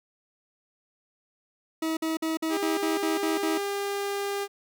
40% pulse tone bursts, 320.8 Hz, E4, 47 cents flat, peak -25 dBFS, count 9, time 1.82-3.578 s, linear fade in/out 5 ms, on 150 ms, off 51 ms
sawtooth tone, 401.2 Hz, G4, 40 cents sharp, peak -24 dBFS, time 2.49-4.48 s, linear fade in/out 50 ms
effects none

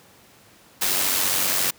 white noise with amplitude modulation, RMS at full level -20 dBFS, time 0.81-1.71 s, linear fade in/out 10 ms, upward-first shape sine, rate 94.7 Hz, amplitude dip 45%, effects pink hiss -52 dBFS RMS until 1.78 s + high-pass 100 Hz 12 dB/octave

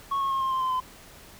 sine tone with pitch steps, 1103 / 1089.1 / 1075.3 / 1061.7 / 1048.3 / 1035.1 / 1022 Hz, C#6 / C#6 / C6 / C6 / C6 / C6 / C6, -9 / -31 / +47 / +25 / +3 / -19 / -41 cents, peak -21 dBFS, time 0.11-0.803 s, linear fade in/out 10 ms, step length 99 ms, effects tanh soft clip ceiling -23 dBFS + pink hiss -49 dBFS RMS until 1.39 s

